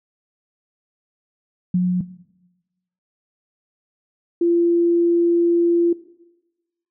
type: tone pair in turn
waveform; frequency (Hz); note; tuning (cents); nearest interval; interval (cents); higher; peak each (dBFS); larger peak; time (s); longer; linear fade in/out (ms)
sine; 180.5 / 342.4; F#3 / F4; -43 / -34; major seventh; 1109; second; -14; neither; 1.74-2.01 / 4.41-5.93; second; 5
effects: noise-tail reverb RT60 1.0 s tail -17 dB re dry